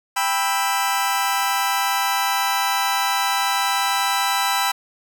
sawtooth chord, E minor, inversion first, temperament just, 791.1 / 988.9 / 1318.5 Hz, G5 / B5 / E6, +16 / +2 / 0 cents, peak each -19 / -19 / -21 dBFS, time 0.16-4.72 s, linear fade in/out 10 ms, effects none

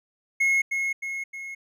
triangle tone with echo, 2168 Hz, C#7, 39 cents flat, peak -17 dBFS, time 0.4-0.62 s, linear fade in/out 10 ms, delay 310 ms, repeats 3, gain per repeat -5 dB, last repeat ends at 1.55 s, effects none

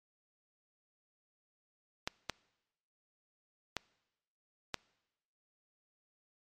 clicks, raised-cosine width 0.2 ms, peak -16 dBFS, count 4, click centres 2.075 / 2.297 / 3.767 / 4.743 s, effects noise-tail reverb RT60 1.0 s tail -24 dB re dry + MP3 64 kbps

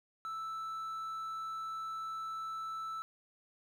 triangle tone with quantisation, 1318.5 Hz, E6, in tune, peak -36 dBFS, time 0.25-3.02 s, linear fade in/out 0 ms, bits 11, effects none

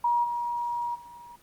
sine tone with level steps, 954 Hz, A#5, 40 cents sharp, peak -21 / -27 / -43 dBFS, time 0.04-1.36 s, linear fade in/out 5 ms, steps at 0.23 / 0.94 s, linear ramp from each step 20 ms, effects pink hiss -58 dBFS RMS until 1.42 s + Opus 24 kbps

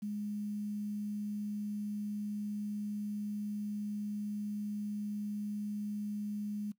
sine tone with quantisation, 207.7 Hz, G#3, in tune, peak -35 dBFS, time 0.02-6.72 s, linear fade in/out 10 ms, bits 10, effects noise-tail reverb RT60 0.1 s tail -19 dB re dry

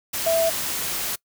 sine tone in noise, 659.3 Hz, E5, in tune, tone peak -17 dBFS, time 0.26-0.5 s, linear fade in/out 10 ms, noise white, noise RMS -27 dBFS, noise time 0.13-1.16 s, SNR +7 dB, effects noise-tail reverb RT60 0.1 s tail -23 dB re dry

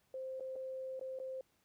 sine tone with dropouts, 523.3 Hz, C5, in tune, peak -40 dBFS, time 0.14-1.41 s, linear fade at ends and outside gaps 2 ms, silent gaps 0.398-0.406 / 0.557-0.561 / 0.995-1.011 / 1.189-1.199 s, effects pink hiss -75 dBFS RMS until 1.64 s + high-pass 60 Hz 12 dB/octave

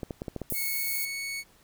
clicks, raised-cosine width 2 ms, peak -20 dBFS, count 7, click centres 0.032 / 0.108 / 0.219 / 0.282 / 0.363 / 0.417 / 0.523 s
pink high-pass noise, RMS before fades -32 dBFS, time 0.5-1.05 s, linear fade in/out 0 ms, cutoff 11000 Hz, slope 24 dB/octave
sawtooth tone with pitch glide, 2200 to 2217 Hz, C#7 to C#7, -14 to 0 cents, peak -29 dBFS, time 0.53-1.44 s, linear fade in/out 50 ms, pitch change +14 cents, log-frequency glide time 0.64-1.19 s
effects pink hiss -60 dBFS RMS until 1.63 s

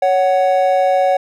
triangle tone pair together, 557.4 / 744 Hz, C#5 / F#5, +9 / +9 cents, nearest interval perfect fourth, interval 500 cents, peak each -12 dBFS, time 0.02-1.17 s, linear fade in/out 5 ms, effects none

